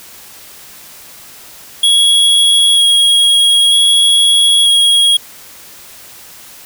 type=tone with vibrato; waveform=square; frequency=3314 Hz; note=G#7; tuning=4 cents flat; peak=-7 dBFS; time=1.83-5.17 s; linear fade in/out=5 ms; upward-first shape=square; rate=0.53 Hz; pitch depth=9 cents each way; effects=white hiss -36 dBFS RMS until 6.65 s